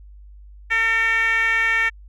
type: tone with band-pass filter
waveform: 10% pulse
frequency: 452.5 Hz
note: A4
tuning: 48 cents sharp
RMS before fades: -19 dBFS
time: 0.7-1.9 s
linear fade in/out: 20 ms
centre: 2000 Hz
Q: 9.4
effects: added 50 Hz sine -40 dBFS peak until 2.08 s